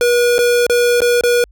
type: tone with dropouts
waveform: square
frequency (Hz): 482.3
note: B4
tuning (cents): -41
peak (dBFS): -11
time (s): 0.01-1.44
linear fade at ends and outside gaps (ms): 1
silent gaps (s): 0.382-0.389 / 0.666-0.697 / 1.005-1.018 / 1.21-1.236
effects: added 50 Hz sine -44 dBFS peak until 1.51 s